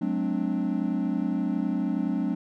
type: chord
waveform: triangle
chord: D dominant seventh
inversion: first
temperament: equal with one note detuned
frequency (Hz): 185 / 214.6 / 261.6 / 293.7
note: F#3 / A3 / C4 / D4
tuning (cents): 0 / -43 / 0 / 0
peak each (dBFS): -28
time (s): 0.01-2.35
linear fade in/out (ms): 10
effects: none